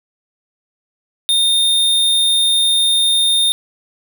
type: tone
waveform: square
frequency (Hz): 3646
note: A#7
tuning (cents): -39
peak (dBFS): -12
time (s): 1.29-3.52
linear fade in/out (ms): 0
effects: none